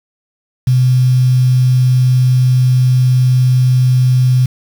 sine tone with quantisation, 127.2 Hz, C3, 48 cents flat, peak -7 dBFS, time 0.67-4.46 s, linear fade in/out 5 ms, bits 5, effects none

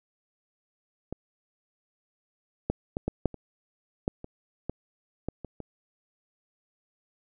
clicks, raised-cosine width 2 ms, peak -20 / -12 / -16 / -14 / -9 / -27 / -12 / -26 / -17 / -17 / -24 / -24 dBFS, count 12, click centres 1.126 / 2.7 / 2.969 / 3.08 / 3.257 / 3.343 / 4.079 / 4.244 / 4.696 / 5.286 / 5.447 / 5.603 s, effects none

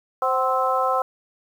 harmonic tone with a mistuned harmonic, 261.6 Hz, C4, in tune, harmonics 2 / 3 / 4 / 5, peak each -24 / -24 / -24 / -24 dBFS, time 0.22-1.02 s, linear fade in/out 2 ms, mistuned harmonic 3, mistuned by -55 cents, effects 8-bit

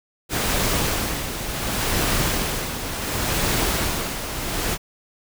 pink noise with tremolo, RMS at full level -21 dBFS, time 0.29-4.78 s, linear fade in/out 50 ms, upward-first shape sine, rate 0.69 Hz, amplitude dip 60%, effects none

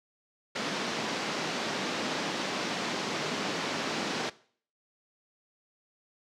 pink band-pass noise, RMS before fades -33 dBFS, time 0.55-4.3 s, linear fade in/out 10 ms, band 180 to 5800 Hz, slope 24 dB/octave, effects noise-tail reverb RT60 0.5 s tail -19 dB re dry

